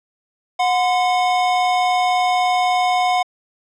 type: tone pair together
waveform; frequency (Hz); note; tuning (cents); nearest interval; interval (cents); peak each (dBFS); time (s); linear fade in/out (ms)
square; 729 / 1025.3; F#5 / C6; -26 / -35; tritone; 591; -16 / -24; 0.59-3.23; 10
effects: low-pass 5000 Hz 12 dB/octave